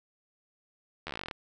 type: slowing click train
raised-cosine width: 0.3 ms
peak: -20 dBFS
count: 14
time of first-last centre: 1.07-1.312 s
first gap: 12 ms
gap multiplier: 1.07
effects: none